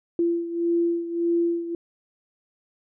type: beating tone pair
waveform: sine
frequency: 340 / 341.7 Hz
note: F4 / F4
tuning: -46 / -38 cents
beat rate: 1.7 Hz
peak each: -22 / -27 dBFS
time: 0.19-1.75 s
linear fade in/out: 2 ms
effects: none